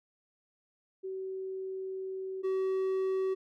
sine / triangle tone pair in turn, 380 / 380 Hz, F#4 / F#4, +46 / +46 cents, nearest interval unison, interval 0 cents, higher neither, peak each -35 / -26 dBFS, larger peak second, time 1.03-2.43 / 2.43-3.35 s, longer first, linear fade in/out 20 ms, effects none

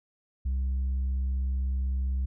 triangle tone with tanh clipping, 65.41 Hz, C2, in tune, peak -26 dBFS, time 0.45-2.26 s, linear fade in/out 10 ms, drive 7 dB, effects none

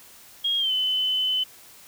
sine tone with pitch glide, 3266 to 3030 Hz, G#7 to F#7, -30 to +40 cents, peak -21 dBFS, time 0.44-1.44 s, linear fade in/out 10 ms, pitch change -130 cents, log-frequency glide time 0.58-0.72 s, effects white hiss -49 dBFS RMS until 1.87 s

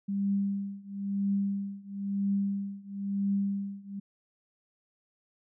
sine tone with tremolo, 198.7 Hz, G3, 24 cents sharp, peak -24 dBFS, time 0.08-4 s, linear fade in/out 10 ms, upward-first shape triangle, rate 1 Hz, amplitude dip 95%, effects none

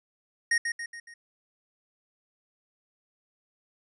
square tone with echo, 1864.7 Hz, A#6, in tune, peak -22 dBFS, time 0.51-0.58 s, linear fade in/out 5 ms, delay 140 ms, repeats 4, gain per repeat -6 dB, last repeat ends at 1.14 s, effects resampled to 24000 Hz

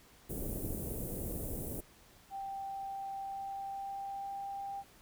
pink band-stop noise, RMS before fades -39 dBFS, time 0.29-1.81 s, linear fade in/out 10 ms, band 550 to 10000 Hz, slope 24 dB/octave
sine tone with pitch glide, 784 to 792.7 Hz, G5 to G5, 0 to +19 cents, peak -38 dBFS, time 2.3-4.84 s, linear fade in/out 50 ms, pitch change +19 cents, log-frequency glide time 3.23-4.49 s
effects pink hiss -61 dBFS RMS until 5.01 s

